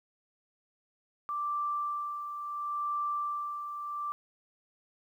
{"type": "tone with tremolo", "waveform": "sine", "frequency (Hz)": 1174.7, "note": "D6", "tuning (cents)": 0, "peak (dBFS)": -29, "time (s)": [1.29, 4.12], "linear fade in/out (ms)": 0, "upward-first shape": "sine", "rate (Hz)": 0.72, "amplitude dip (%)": 55, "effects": ["11-bit"]}